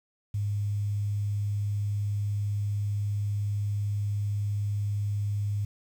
sine tone with quantisation, 102.6 Hz, G#2, 21 cents flat, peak -26 dBFS, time 0.34-5.65 s, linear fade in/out 5 ms, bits 9, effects none

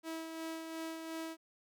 sawtooth tone with tremolo, 324.2 Hz, E4, 29 cents flat, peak -35 dBFS, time 0.03-1.37 s, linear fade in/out 50 ms, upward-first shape sine, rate 2.8 Hz, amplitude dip 40%, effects none

